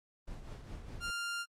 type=noise with tremolo; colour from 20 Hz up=brown; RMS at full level=-43 dBFS; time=0.27-1.11 s; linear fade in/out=10 ms; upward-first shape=triangle; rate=4.9 Hz; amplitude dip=60%
type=tone; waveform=sawtooth; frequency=1396.9 Hz; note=F6; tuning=in tune; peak=-32 dBFS; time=1-1.46 s; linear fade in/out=50 ms
effects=low-pass 10000 Hz 12 dB/octave + AAC 64 kbps